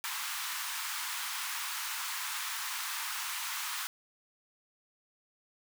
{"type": "high-pass noise", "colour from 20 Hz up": "pink", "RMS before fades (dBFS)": -37, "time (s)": [0.04, 3.87], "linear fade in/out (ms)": 0, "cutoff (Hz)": 930, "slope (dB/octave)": 48, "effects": []}